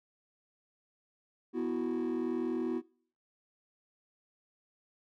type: chord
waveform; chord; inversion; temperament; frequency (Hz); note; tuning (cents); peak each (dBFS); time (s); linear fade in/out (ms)
triangle; B suspended fourth; none; equal; 246.9 / 329.6 / 370; B3 / E4 / F#4; 0 / 0 / 0; -32; 1.53-2.82; 50
effects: noise-tail reverb RT60 0.5 s tail -24 dB re dry + tanh soft clip ceiling -25 dBFS